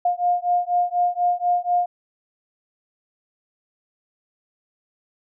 sine beating tone pair, 707 / 711.1 Hz, F5 / F5, +21 / +31 cents, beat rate 4.1 Hz, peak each -21 dBFS, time 0.05-1.86 s, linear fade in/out 5 ms, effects none

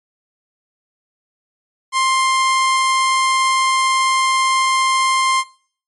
sawtooth tone, 1053 Hz, C6, 11 cents sharp, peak -10 dBFS, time 1.92-5.44 s, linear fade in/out 50 ms, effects noise-tail reverb RT60 0.5 s tail -20 dB re dry + MP3 48 kbps

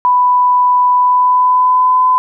sine tone with pitch glide, 992 to 1011.7 Hz, B5 to B5, +7 to +41 cents, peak -7 dBFS, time 0.05-2.18 s, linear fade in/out 0 ms, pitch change +34 cents, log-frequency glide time 0.95-2.01 s, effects none

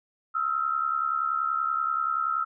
sine tone pair together, 1284.5 / 1355 Hz, E6 / E6, -45 / +47 cents, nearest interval minor second, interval 92 cents, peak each -27 dBFS, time 0.34-2.45 s, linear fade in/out 20 ms, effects none

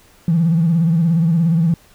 triangle tone with vibrato, 165.8 Hz, E3, 10 cents sharp, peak -8 dBFS, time 0.28-1.74 s, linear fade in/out 2 ms, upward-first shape sine, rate 17 Hz, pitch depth 94 cents each way, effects tanh soft clip ceiling -9 dBFS + pink hiss -50 dBFS RMS until 1.94 s

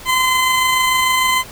20% pulse tone with amplitude modulation, 1028 Hz, C6, 31 cents flat, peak -7 dBFS, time 0.05-1.44 s, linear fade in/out 50 ms, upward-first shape sine, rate 26.7 Hz, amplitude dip 25%, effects pink hiss -36 dBFS RMS until 1.51 s

